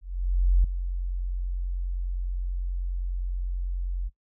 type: tone with ADSR envelope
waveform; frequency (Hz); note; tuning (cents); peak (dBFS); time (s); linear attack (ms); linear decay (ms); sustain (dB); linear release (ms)
sine; 44.75; F1; +43; -15; 0.01-4.1; 630; 5; -11; 32
effects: noise-tail reverb RT60 0.1 s tail -20 dB re dry